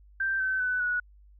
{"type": "tone with pitch steps", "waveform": "sine", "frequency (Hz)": [1568, 1533.1, 1498.9, 1465.5], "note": ["G6", "G6", "F#6", "F#6"], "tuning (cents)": [0, -39, 22, -17], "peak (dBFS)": -25, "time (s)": [0.2, 1], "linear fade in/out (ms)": 5, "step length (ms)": 200, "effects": ["added 50 Hz sine -52 dBFS peak until 1.39 s"]}